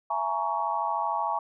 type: chord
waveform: sine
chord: A# half-diminished seventh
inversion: second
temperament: just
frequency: 671.3 / 839.1 / 932.3 / 1118.8 Hz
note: E5 / G#5 / A#5 / C#6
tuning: +31 / +18 / 0 / +16 cents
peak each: -34 / -30 / -30 / -31 dBFS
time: 0.1-1.39 s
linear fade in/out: 5 ms
effects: none